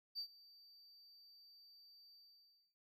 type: tone with ADSR envelope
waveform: triangle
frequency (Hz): 4633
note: D8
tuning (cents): -24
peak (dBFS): -37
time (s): 0.15-2.75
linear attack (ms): 38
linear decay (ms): 82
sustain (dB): -23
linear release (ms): 610
effects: tanh soft clip ceiling -38 dBFS